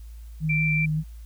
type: tone with vibrato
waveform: sine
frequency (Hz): 155.56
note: D#3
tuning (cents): 0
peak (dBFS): -22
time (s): 0.4-1.04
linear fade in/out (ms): 50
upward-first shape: sine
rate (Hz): 5.3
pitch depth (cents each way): 19
type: tone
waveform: sine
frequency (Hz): 2349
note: D7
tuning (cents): 0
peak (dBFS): -23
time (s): 0.49-0.86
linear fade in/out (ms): 10
effects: added 56 Hz sine -38 dBFS peak until 1.25 s + white hiss -60 dBFS RMS until 1.25 s